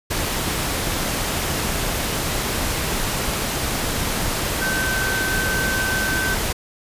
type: tone in noise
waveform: sine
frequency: 1539 Hz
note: G6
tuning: 32 cents flat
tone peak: -22 dBFS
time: 4.61-6.35 s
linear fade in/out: 10 ms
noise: pink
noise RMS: -23 dBFS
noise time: 0.1-6.53 s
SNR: -2 dB
effects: resampled to 32000 Hz